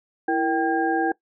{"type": "tone cluster", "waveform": "sine", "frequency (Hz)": [330.2, 467, 780, 1619], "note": ["E4", "A#4", "G5", "G#6"], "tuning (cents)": [3, 3, -9, -45], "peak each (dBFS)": [-23, -28, -23, -28], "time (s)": [0.28, 1.12], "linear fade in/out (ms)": 5, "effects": ["noise-tail reverb RT60 0.1 s tail -20 dB re dry"]}